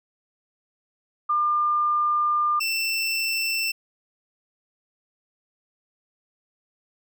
sine / 25% pulse tone pair in turn, 1200 / 2677 Hz, D6 / E7, +37 / +26 cents, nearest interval octave + major second, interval 1389 cents, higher second, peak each -19 dBFS, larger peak neither, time 1.29-2.6 / 2.6-3.72 s, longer first, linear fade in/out 10 ms, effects none

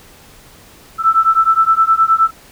sine beating tone pair, 1318.5 / 1328.1 Hz, E6 / E6, 0 / +13 cents, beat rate 9.6 Hz, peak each -12 dBFS, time 0.98-2.31 s, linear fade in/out 50 ms, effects pink hiss -43 dBFS RMS until 2.51 s

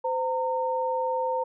sine tone pair together, 514 / 915.8 Hz, C5 / A#5, -31 / -31 cents, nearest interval minor seventh, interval 1000 cents, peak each -27 dBFS, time 0.04-1.44 s, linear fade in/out 10 ms, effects none

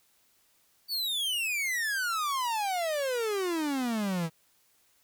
45% pulse exponential sweep, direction down, 4613 to 158 Hz, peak -28 dBFS, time 0.88-4.3 s, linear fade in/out 50 ms, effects white hiss -67 dBFS RMS until 5.03 s

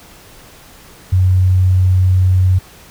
sine tone, 92.5 Hz, F#2, in tune, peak -8 dBFS, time 1.12-2.59 s, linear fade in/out 10 ms, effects pink hiss -41 dBFS RMS until 2.9 s

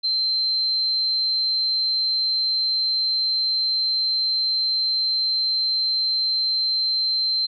sine tone, 4116 Hz, C8, 29 cents flat, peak -19 dBFS, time 0.03-7.47 s, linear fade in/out 20 ms, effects none

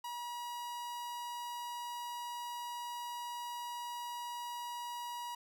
45% pulse tone, 962 Hz, B5, 46 cents flat, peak -40 dBFS, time 0.04-5.35 s, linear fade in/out 5 ms, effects none

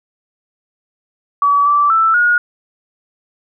sine tone with pitch steps, 1142 / 1163 / 1325 / 1441 Hz, D6 / D6 / E6 / F#6, -49 / -17 / +9 / -46 cents, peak -9 dBFS, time 1.42-2.38 s, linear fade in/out 2 ms, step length 240 ms, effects none

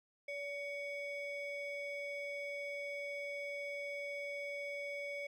triangle ring-modulated tone, 1407 Hz, F6, 12 cents sharp, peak -35 dBFS, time 0.28-5.27 s, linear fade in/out 5 ms, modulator 835 Hz, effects none

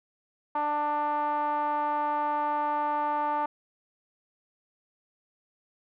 5% pulse tone with low-pass filter, 296.1 Hz, D4, 14 cents sharp, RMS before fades -28 dBFS, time 0.55-3.46 s, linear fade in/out 5 ms, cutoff 980 Hz, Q 9.2, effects none

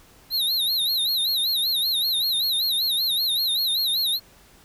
square tone with vibrato, 3951 Hz, B7, in tune, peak -21 dBFS, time 0.3-4.2 s, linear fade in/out 50 ms, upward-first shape sine, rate 5.2 Hz, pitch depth 150 cents each way, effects pink hiss -53 dBFS RMS until 4.64 s

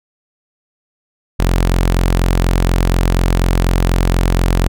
sawtooth tone, 44.13 Hz, F1, 19 cents sharp, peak -7 dBFS, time 1.39-4.68 s, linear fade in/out 10 ms, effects none

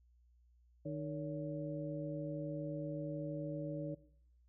harmonic tone with a mistuned harmonic, 152.7 Hz, D#3, 32 cents flat, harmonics 1 / 2 / 3 / 4, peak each -42 / -43 / -50 / -44 dBFS, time 0.85-3.95 s, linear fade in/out 10 ms, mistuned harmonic 4, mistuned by -130 cents, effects noise-tail reverb RT60 0.7 s tail -19 dB re dry + added 60 Hz sine -65 dBFS peak until 4.48 s

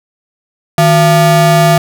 square ring-modulated tone, 261.6 Hz, C4, in tune, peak -3 dBFS, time 0.78-1.78 s, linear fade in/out 2 ms, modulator 419 Hz, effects none

